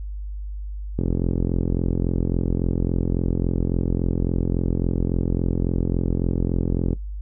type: click train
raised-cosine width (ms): 3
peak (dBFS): -9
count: 260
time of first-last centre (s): 0.99-6.93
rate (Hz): 43.6
effects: noise-tail reverb RT60 0.1 s tail -17 dB re dry + added 50 Hz sine -28 dBFS peak until 7.21 s

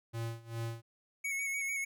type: tone with tremolo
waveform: square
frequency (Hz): 115.1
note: A#2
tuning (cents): -22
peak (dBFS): -35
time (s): 0.13-0.82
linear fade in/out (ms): 20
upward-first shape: sine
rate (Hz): 2.5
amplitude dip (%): 90
type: tone with vibrato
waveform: square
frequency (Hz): 2217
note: C#7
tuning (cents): 0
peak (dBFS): -34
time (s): 1.24-1.85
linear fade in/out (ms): 10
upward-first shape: square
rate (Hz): 6.7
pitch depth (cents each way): 24
effects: none

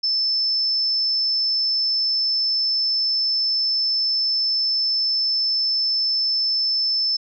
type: tone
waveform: sine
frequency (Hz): 5274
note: E8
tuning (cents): 0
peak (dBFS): -18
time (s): 0.03-7.17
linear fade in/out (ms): 10
effects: none

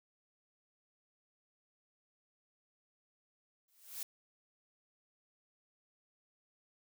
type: noise with exponential growth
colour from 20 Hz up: blue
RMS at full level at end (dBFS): -38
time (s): 3.68-4.03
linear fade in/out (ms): 2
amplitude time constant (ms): 76
effects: none

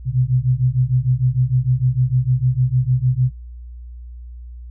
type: beating tone pair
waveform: sine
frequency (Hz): 123.9 / 130.5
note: B2 / C3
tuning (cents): +6 / -4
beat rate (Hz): 6.6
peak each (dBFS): -17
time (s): 0.05-3.32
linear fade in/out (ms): 50
effects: added 60 Hz sine -32 dBFS peak until 4.7 s

